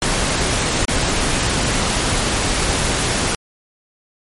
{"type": "noise with dropouts", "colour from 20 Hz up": "pink", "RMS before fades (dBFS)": -18, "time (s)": [0.02, 3.35], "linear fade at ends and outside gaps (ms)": 1, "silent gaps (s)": [0.852, 0.881], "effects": ["MP3 48 kbps"]}